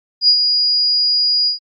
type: tone with ADSR envelope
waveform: sine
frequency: 4885 Hz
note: D#8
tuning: 33 cents flat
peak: -6 dBFS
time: 0.21-1.59 s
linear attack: 72 ms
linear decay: 77 ms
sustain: -6 dB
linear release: 120 ms
effects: Opus 48 kbps